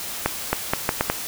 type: accelerating click train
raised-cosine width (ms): 0.5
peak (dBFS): -3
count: 6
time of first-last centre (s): 0.26-1.1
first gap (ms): 270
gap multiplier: 0.76
effects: white hiss -31 dBFS RMS until 1.27 s